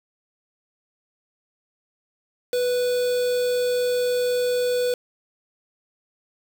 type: tone with quantisation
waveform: triangle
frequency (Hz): 493.9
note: B4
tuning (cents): 0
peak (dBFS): -18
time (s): 2.53-4.94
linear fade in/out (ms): 2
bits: 5
effects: none